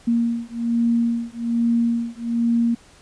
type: beating tone pair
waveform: sine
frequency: 233.1 / 234.3 Hz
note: A#3 / A#3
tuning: 0 / +9 cents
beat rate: 1.2 Hz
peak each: -21 dBFS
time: 0.07-2.75 s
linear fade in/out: 10 ms
effects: pink hiss -50 dBFS RMS until 3.01 s + resampled to 22050 Hz